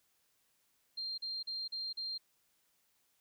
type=tone bursts; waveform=sine; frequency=4186 Hz; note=C8; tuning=in tune; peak=-37 dBFS; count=5; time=0.97-2.18 s; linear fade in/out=10 ms; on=210 ms; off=40 ms; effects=white hiss -75 dBFS RMS until 3.2 s